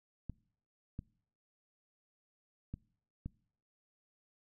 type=clicks; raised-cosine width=5 ms; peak=-28 dBFS; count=4; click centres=0.297 / 0.991 / 2.74 / 3.26 s; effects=noise-tail reverb RT60 0.6 s tail -24 dB re dry